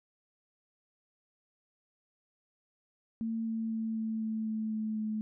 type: tone with pitch steps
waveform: sine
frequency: 225.7 / 224.3 / 222.9 / 221.4 / 220 / 218.6 / 217.3 / 215.9 Hz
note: A3 / A3 / A3 / A3 / A3 / A3 / A3 / A3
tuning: +44 / +34 / +23 / +11 / 0 / -11 / -21 / -33 cents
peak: -31 dBFS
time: 3.21-5.21 s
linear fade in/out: 0 ms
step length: 250 ms
effects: none